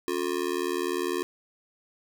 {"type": "tone with amplitude modulation", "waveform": "square", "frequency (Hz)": 357.9, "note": "F4", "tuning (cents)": 42, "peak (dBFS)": -23, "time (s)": [0.08, 1.23], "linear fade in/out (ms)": 0, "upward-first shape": "sine", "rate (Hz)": 80, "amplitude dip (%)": 100, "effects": []}